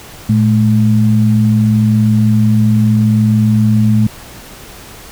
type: tone pair together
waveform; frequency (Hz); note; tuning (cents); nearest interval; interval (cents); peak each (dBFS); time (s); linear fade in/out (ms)
sine; 113.42 / 214.1; A#2 / A3; -47 / -47; major seventh; 1100; -10; 0.29-4.07; 5
effects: pink hiss -34 dBFS RMS until 5.11 s